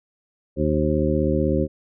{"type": "harmonic tone", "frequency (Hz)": 76, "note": "D#2", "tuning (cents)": -40, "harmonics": [1, 2, 3, 4, 5, 7], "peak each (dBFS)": [-25, -25, -25, -25, -25, -25], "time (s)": [0.56, 1.68], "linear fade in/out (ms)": 50, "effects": []}